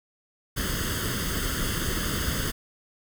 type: noise with comb filter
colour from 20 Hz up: pink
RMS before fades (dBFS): -28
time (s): 0.56-2.52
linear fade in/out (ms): 20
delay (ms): 0.62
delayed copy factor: +0.8
effects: none